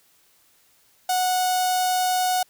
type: tone with notch filter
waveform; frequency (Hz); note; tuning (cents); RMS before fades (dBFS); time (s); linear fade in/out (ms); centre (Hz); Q
sawtooth; 735; F#5; -12; -22; 1.09-2.43; 5; 1900; 0.77
effects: white hiss -60 dBFS RMS until 2.49 s